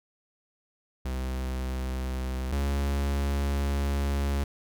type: tone pair in turn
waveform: 45% pulse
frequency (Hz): 64.5 / 70.09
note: C2 / C#2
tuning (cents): -24 / +20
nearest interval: minor second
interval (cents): 144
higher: second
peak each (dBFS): -29 / -25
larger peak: second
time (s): 1.05-2.52 / 2.52-4.44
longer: second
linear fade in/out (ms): 5
effects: none